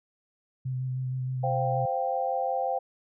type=tone with vibrato; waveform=sine; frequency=128.8 Hz; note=C3; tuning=27 cents flat; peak=-28 dBFS; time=0.65-1.86 s; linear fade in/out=10 ms; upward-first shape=square; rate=6.4 Hz; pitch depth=14 cents each way
type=chord; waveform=sine; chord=C suspended fourth; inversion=none; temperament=equal; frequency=523.3 / 698.5 / 784 Hz; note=C5 / F5 / G5; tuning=0 / 0 / 0 cents; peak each=-30 / -31 / -29 dBFS; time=1.43-2.79 s; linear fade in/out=10 ms
effects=none